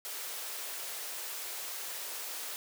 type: high-pass noise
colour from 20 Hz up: white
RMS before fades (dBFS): -40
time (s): 0.05-2.56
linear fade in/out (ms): 0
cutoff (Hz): 370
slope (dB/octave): 24
effects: none